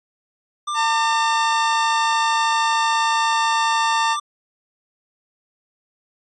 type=tone with pitch glide; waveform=square; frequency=1189 to 1180.1 Hz; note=D6 to D6; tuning=+21 to +8 cents; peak=-23 dBFS; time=0.67-4.2 s; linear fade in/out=10 ms; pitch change=-13 cents; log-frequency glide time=2.75-4.09 s
type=harmonic tone; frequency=905 Hz; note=A5; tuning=48 cents sharp; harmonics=1 / 2 / 3 / 4 / 5 / 6 / 8; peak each=-19 / -25 / -29 / -31 / -33 / -35 / -37 dBFS; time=0.74-4.17 s; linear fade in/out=50 ms
effects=resampled to 22050 Hz